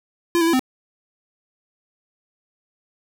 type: tone with pitch steps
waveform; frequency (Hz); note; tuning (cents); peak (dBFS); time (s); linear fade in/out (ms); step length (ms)
square; 342.6 / 329.1 / 336.1 / 257.4; F4 / E4 / E4 / C4; -33 / -3 / +34 / -28; -16; 0.35-0.594; 0; 61
effects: none